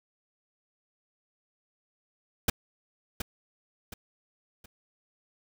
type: noise with echo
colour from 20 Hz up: pink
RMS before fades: -23 dBFS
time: 2.48-2.5 s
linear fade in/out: 5 ms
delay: 720 ms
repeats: 3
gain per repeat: -9 dB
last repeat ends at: 4.66 s
effects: none